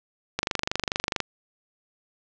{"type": "click train", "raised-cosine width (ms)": 0.2, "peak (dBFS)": -7, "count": 21, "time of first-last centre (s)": [0.39, 1.203], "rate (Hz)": 24.6, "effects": ["low-pass 7000 Hz 12 dB/octave", "8-bit"]}